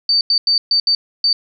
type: tone bursts at uneven times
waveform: sine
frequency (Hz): 4591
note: D8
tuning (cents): -40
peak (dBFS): -11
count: 6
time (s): 0.09-0.21 / 0.3-0.38 / 0.47-0.58 / 0.71-0.8 / 0.87-0.95 / 1.24-1.33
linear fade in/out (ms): 2
effects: none